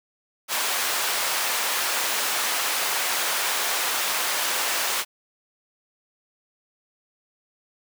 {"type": "high-pass noise", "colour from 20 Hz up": "pink", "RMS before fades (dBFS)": -25, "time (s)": [0.48, 5.05], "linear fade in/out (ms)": 50, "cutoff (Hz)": 840, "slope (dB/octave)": 12, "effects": []}